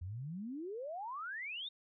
sine exponential sweep, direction up, 82.41 to 3750 Hz, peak -40 dBFS, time 0.01-1.69 s, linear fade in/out 10 ms, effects none

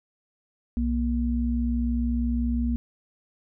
sine tone pair together, 62.6 / 236.8 Hz, B1 / A#3, +24 / +27 cents, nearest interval octave + major seventh, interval 2303 cents, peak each -25 dBFS, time 0.77-2.76 s, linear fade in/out 0 ms, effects none

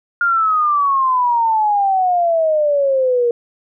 sine exponential sweep, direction down, 1418 to 469.7 Hz, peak -12 dBFS, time 0.21-3.31 s, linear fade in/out 2 ms, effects none

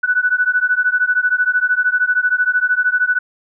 sine beating tone pair, 1480 / 1493 Hz, F#6 / F#6, 0 / +15 cents, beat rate 13 Hz, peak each -16 / -16 dBFS, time 0.03-3.19 s, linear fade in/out 10 ms, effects none

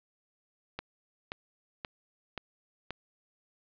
click train, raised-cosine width 0.3 ms, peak -20 dBFS, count 5, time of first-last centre 0.79-2.906 s, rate 1.89 Hz, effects resampled to 11025 Hz + 9-bit

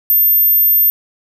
sine tone, 13340 Hz, G#9, 7 cents sharp, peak -8 dBFS, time 0.1-0.9 s, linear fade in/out 0 ms, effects none

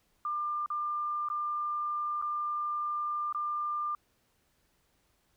sine tone with dropouts, 1196 Hz, D6, 31 cents sharp, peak -30 dBFS, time 0.25-3.95 s, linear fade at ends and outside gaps 2 ms, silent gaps 0.661-0.702 / 1.287-1.3 / 2.216-2.223 / 3.326-3.347 s, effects pink hiss -72 dBFS RMS until 5.36 s

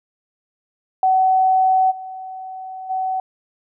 sine tone with level steps, 754 Hz, F#5, 32 cents sharp, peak -12 / -29 / -19 dBFS, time 1.03-3.2 s, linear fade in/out 2 ms, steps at 1.9 / 2.89 s, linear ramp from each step 20 ms, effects none

